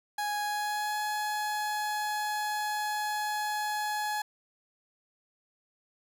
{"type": "tone with pitch glide", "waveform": "30% pulse", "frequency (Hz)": [830.6, 844.1], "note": ["G#5", "G#5"], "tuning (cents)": [0, 28], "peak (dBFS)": -27, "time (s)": [0.18, 4.22], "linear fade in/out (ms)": 5, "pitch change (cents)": 28, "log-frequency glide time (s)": [0.43, 0.98], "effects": []}